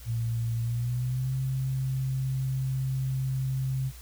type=tone with pitch glide; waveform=sine; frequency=115.6 to 132.02 Hz; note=A#2 to C3; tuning=-14 to +16 cents; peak=-26 dBFS; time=0.05-3.92 s; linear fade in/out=50 ms; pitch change=+230 cents; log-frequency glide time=0.59-1.34 s; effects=added 60 Hz sine -44 dBFS peak until 4.01 s + white hiss -51 dBFS RMS until 4.01 s